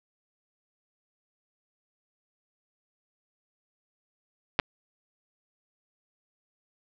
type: clicks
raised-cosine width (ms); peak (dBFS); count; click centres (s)
0.3; -6; 2; 4.591 / 4.598
effects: low-pass 5000 Hz 12 dB/octave